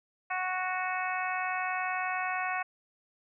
harmonic tone, 369.2 Hz, F#4, 4 cents flat, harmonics 2 / 3 / 4 / 5 / 6 / 7, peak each -34 / -36 / -37 / -38 / -39 / -39 dBFS, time 0.3-2.63 s, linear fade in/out 10 ms, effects none

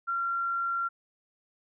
sine tone, 1374 Hz, F6, 29 cents flat, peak -27 dBFS, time 0.07-0.89 s, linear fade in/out 20 ms, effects none

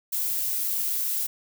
violet noise, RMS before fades -27 dBFS, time 0.12-1.27 s, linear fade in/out 10 ms, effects none

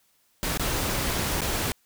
pink noise with dropouts, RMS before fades -27 dBFS, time 0.43-1.72 s, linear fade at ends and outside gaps 0 ms, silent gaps 0.574-0.596 / 1.408-1.417 s, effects white hiss -66 dBFS RMS until 1.85 s

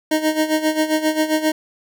25% pulse tone with tremolo, 311.1 Hz, D#4, in tune, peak -10 dBFS, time 0.11-1.52 s, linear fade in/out 5 ms, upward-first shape sine, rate 7.5 Hz, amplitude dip 75%, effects none

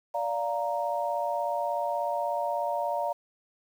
sine chord, Bb major, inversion first, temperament just, 582.7 / 699.2 / 932.3 Hz, D5 / F5 / Bb5, -14 / +2 / 0 cents, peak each -31 dBFS, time 0.14-3.13 s, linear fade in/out 10 ms, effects 9-bit

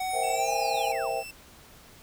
square tone with pitch glide, 748 to 815.7 Hz, F#5 to G#5, +19 to -31 cents, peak -29 dBFS, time 0-0.92 s, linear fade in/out 5 ms, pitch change +150 cents, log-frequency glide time 0.3-0.52 s
sine linear sweep, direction down, 9920 to 440 Hz, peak -37 dBFS, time 0.09-1.13 s, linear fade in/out 20 ms
sine chord, C dominant seventh, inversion third, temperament equal with one note detuned, 466.2 / 526.9 / 659.3 / 784 Hz, Bb4 / C5 / E5 / G5, 0 / +12 / 0 / 0 cents, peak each -35 / -34 / -32 / -31 dBFS, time 0.12-1.24 s, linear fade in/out 50 ms
sawtooth tone, 2669 Hz, E7, 21 cents sharp, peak -36 dBFS, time 0.23-1.31 s, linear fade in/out 5 ms
effects pink hiss -52 dBFS RMS until 2.02 s

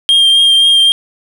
triangle tone with vibrato, 3203 Hz, G7, 37 cents sharp, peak -4 dBFS, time 0.09-0.92 s, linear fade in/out 0 ms, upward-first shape triangle, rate 3.8 Hz, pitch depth 21 cents each way, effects none

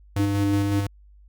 square tone with tremolo, 100 Hz, G2, 35 cents sharp, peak -22 dBFS, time 0.16-0.87 s, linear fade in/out 5 ms, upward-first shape square, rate 5.4 Hz, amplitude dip 25%
sine tone with vibrato, 302.9 Hz, D#4, 46 cents flat, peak -22 dBFS, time 0.19-0.8 s, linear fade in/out 10 ms, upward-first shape sine, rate 6.2 Hz, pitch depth 12 cents each way
effects added 50 Hz sine -48 dBFS peak until 1.28 s

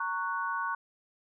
sine chord, F# major, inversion first, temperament just, 925 / 1110 / 1480 Hz, A#5 / C#6 / F#6, -14 / +2 / 0 cents, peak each -36 / -33 / -34 dBFS, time 0-0.75 s, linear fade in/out 5 ms, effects none

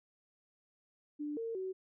sine tone with pitch steps, 295.8 / 456.4 / 376.5 Hz, D4 / A#4 / F#4, +13 / -37 / +30 cents, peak -36 dBFS, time 1.19-1.73 s, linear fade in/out 20 ms, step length 180 ms, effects none

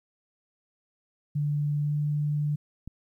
sine tone with pitch glide, 146.83 to 148.02 Hz, D3 to D3, 0 to +14 cents, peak -24 dBFS, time 1.35-2.56 s, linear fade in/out 10 ms, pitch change +14 cents, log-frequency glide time 1.81-1.94 s
click, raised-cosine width 5 ms, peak -26 dBFS, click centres 2.876 s
effects 11-bit

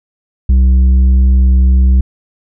sine tone with tanh clipping, 64.2 Hz, C2, 32 cents flat, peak -6 dBFS, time 0.49-2.01 s, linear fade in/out 5 ms, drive 6 dB, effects none

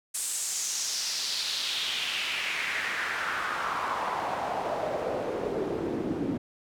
pink noise with band-pass filter sweep, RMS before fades -31 dBFS, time 0.14-6.38 s, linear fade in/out 10 ms, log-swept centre 8800 to 270 Hz, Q 2.7, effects none

